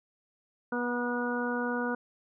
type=harmonic tone with a mistuned harmonic; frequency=243.3 Hz; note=B3; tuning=26 cents flat; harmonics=1 / 2 / 3 / 4 / 5 / 6; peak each=-32 / -34 / -41 / -38 / -41 / -35 dBFS; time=0.72-1.95 s; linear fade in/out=5 ms; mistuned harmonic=4; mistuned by=-15 cents; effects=none